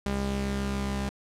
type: tone pair together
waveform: sawtooth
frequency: 67.18 / 201.3 Hz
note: C2 / G3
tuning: +46 / +46 cents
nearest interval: octave + perfect fifth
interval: 1900 cents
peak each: -27 dBFS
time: 0.06-1.09 s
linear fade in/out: 0 ms
effects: low-pass 10000 Hz 12 dB/octave